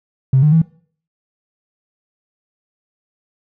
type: tone with pitch steps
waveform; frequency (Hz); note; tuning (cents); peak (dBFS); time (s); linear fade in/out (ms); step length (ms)
triangle; 132.6 / 150.8 / 162.3; C3 / D3 / E3; +23 / +46 / -27; -4; 0.33-0.618; 5; 96
effects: noise-tail reverb RT60 0.5 s tail -25 dB re dry + tanh soft clip ceiling -6 dBFS